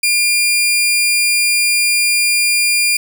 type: tone pair together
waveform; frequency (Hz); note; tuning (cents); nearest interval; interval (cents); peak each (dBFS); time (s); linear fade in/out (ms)
sawtooth; 2400 / 4800; D7 / D8; +37 / +37; octave; 1200; -10; 0.03-2.97; 5
effects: 8-bit